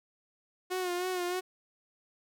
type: tone with vibrato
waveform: sawtooth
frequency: 361.6 Hz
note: F#4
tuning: 40 cents flat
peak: -27 dBFS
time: 0.7-1.41 s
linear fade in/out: 20 ms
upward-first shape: sine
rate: 3.2 Hz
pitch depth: 46 cents each way
effects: none